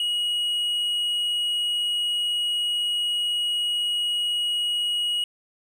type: tone with tanh clipping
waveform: triangle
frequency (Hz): 2901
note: F#7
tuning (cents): -35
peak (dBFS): -23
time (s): 0-5.24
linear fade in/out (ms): 2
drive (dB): 8
effects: none